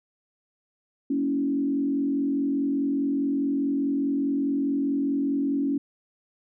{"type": "tone with frequency modulation", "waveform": "sine", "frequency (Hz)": 279.5, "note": "C#4", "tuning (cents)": 14, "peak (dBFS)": -22, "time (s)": [1.1, 5.78], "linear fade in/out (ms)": 5, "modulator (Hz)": 44.8, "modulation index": 0.75, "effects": []}